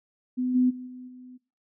sine tone with level steps, 252 Hz, B3, 35 cents sharp, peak -24 / -18 / -36 / -39 / -43 dBFS, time 0.37-1.38 s, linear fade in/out 20 ms, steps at 0.54 / 0.69 / 0.86 / 1.07 s, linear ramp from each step 20 ms, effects noise-tail reverb RT60 0.4 s tail -21 dB re dry

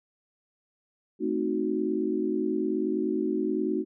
sine chord, A diminished seventh, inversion none, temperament equal, 220 / 261.6 / 311.1 / 370 Hz, A3 / C4 / Eb4 / Gb4, 0 / 0 / 0 / 0 cents, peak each -32 / -33 / -29 / -29 dBFS, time 1.19-3.85 s, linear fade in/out 50 ms, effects none

